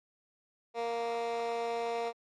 15% pulse tone with high-pass filter, 233.1 Hz, A#3, in tune, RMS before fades -34 dBFS, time 0.74-2.13 s, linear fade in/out 50 ms, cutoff 530 Hz, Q 2.6, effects low-pass 5000 Hz 12 dB/octave + AAC 64 kbps

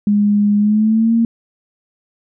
sine tone with pitch glide, 206 to 229.9 Hz, G#3 to A#3, -14 to -24 cents, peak -10 dBFS, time 0.07-1.25 s, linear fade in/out 2 ms, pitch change +190 cents, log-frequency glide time 0.58-1.14 s, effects none

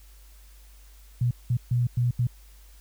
sine tone bursts at uneven times, 121.7 Hz, B2, 25 cents flat, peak -20 dBFS, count 5, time 1.21-1.31 / 1.5-1.57 / 1.71-1.87 / 1.97-2.11 / 2.19-2.27 s, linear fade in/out 5 ms, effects added 50 Hz sine -48 dBFS peak until 2.8 s + white hiss -58 dBFS RMS until 2.8 s

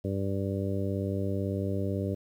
harmonic tone, 98 Hz, G2, in tune, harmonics 1 / 2 / 3 / 4 / 5 / 6, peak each -31 / -34 / -36 / -37 / -38 / -39 dBFS, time 0.04-2.15 s, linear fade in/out 10 ms, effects 10-bit

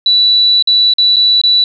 sine tone with dropouts, 3951 Hz, B7, in tune, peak -6 dBFS, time 0.06-1.64 s, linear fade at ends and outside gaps 2 ms, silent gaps 0.625-0.673 / 0.937-0.983 / 1.16-1.166 / 1.415-1.436 s, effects none

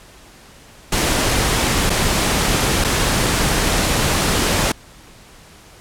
pink noise with dropouts, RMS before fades -17 dBFS, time 0.92-4.72 s, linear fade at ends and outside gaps 5 ms, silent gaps 1.897-1.901 / 2.842-2.845 s, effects pink hiss -44 dBFS RMS until 5.8 s + low-pass 11000 Hz 12 dB/octave

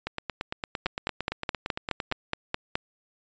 two click trains, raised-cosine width 0.3 ms, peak -10 / -14 dBFS, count 10 / 19, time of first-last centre 0.86-2.755 / 0.07-2.115 s, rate 4.75 / 8.8 Hz, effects resampled to 16000 Hz

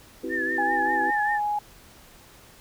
sine chord, C major seventh, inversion none, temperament equal with one note detuned, 261.6 / 329.6 / 383 / 493.9 Hz, C4 / E4 / G4 / B4, 0 / 0 / -40 / 0 cents, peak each -35 / -32 / -34 / -36 dBFS, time 0.23-1.11 s, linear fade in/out 10 ms
sine tone with vibrato, 1760 Hz, A6, in tune, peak -25 dBFS, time 0.29-1.4 s, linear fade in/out 50 ms, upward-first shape triangle, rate 5.1 Hz, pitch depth 81 cents each way
sine tone with pitch glide, 818 to 832.3 Hz, G#5 to G#5, -26 to +4 cents, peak -23 dBFS, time 0.58-1.59 s, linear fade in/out 5 ms, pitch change +30 cents, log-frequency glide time 0.77-0.86 s
effects pink hiss -51 dBFS RMS until 2.6 s

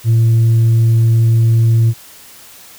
sine tone with tanh clipping, 114.1 Hz, A#2, 37 cents flat, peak -8 dBFS, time 0.04-1.94 s, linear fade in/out 50 ms, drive 1 dB, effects white hiss -39 dBFS RMS until 2.78 s

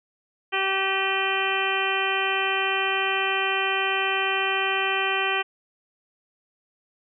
harmonic tone with a mistuned harmonic, 385.8 Hz, G4, 28 cents flat, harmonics 1 / 2 / 3 / 4 / 5 / 6 / 7 / 8, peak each -30 / -30 / -30 / -30 / -30 / -30 / -30 / -30 dBFS, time 0.52-5.43 s, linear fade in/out 20 ms, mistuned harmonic 6, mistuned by +69 cents, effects none

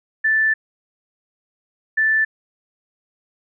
sine tone pair in turn, 1760 / 1760 Hz, A6 / A6, 0 / 0 cents, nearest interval unison, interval 0 cents, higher neither, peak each -14 dBFS, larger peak neither, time 0.24-0.54 / 1.97-2.25 s, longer first, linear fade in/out 10 ms, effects none

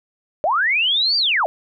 sine linear two-way sweep, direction up then down, 554.4 to 4768 to 554.4 Hz, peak -15 dBFS, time 0.44-1.46 s, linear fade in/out 0 ms, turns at 1.17 s, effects none

